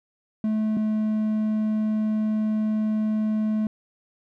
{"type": "tone pair in turn", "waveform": "triangle", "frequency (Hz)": [216.4, 215.6], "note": ["A3", "A3"], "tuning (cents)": [-29, -35], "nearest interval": "unison", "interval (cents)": 6, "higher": "first", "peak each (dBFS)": -19, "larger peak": "neither", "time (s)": [[0.44, 0.77], [0.77, 3.67]], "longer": "second", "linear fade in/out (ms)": 2, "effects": []}